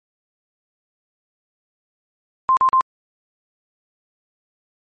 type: tone bursts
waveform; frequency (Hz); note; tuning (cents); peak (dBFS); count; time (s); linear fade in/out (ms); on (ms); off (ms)
sine; 1046.5; C6; 0; -11; 3; 2.49-2.809; 0; 79; 41
effects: MP3 32 kbps